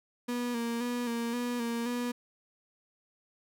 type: tone with vibrato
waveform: 35% pulse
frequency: 238.2 Hz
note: A#3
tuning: 38 cents sharp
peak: -29 dBFS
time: 0.28-2.12 s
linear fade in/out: 10 ms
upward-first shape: square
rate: 1.9 Hz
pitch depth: 35 cents each way
effects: none